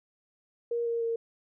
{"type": "tone with pitch steps", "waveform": "sine", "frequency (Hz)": [470.8, 465.4, 460], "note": ["A#4", "A#4", "A#4"], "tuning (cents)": [17, -3, -23], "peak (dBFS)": -27, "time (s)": [0.71, 1.16], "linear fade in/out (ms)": 5, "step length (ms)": 150, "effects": []}